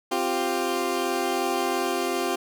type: chord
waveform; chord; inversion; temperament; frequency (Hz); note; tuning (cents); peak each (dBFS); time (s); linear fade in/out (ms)
20% pulse; C suspended fourth; none; equal; 261.6 / 349.2 / 392; C4 / F4 / G4; 0 / 0 / 0; -26 / -22 / -23; 0.11-2.36; 10
effects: none